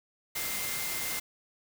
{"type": "tone in noise", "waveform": "sine", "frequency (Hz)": 2093, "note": "C7", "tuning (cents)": 0, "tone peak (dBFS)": -40, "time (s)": [0.35, 1.2], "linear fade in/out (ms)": 10, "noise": "white", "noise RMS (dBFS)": -34, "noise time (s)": [0.35, 1.2], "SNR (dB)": -9, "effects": []}